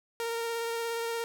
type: tone with vibrato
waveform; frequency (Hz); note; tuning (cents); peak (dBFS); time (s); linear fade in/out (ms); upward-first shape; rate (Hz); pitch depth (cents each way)
sawtooth; 462.5; A#4; -14; -27; 0.2-1.24; 0; sine; 17; 14
effects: none